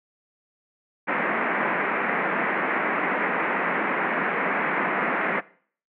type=band-pass noise; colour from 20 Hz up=white; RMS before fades=-25 dBFS; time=1.07-5.41 s; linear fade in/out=20 ms; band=170 to 2200 Hz; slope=48 dB/octave; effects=noise-tail reverb RT60 0.5 s tail -20 dB re dry